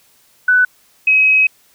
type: tone pair in turn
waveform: sine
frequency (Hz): 1494 / 2545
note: F#6 / D#7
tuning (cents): +16 / +39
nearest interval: major sixth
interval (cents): 923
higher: second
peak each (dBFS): -8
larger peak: neither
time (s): 0.48-0.65 / 1.07-1.47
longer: second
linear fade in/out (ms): 5
effects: white hiss -53 dBFS RMS until 1.74 s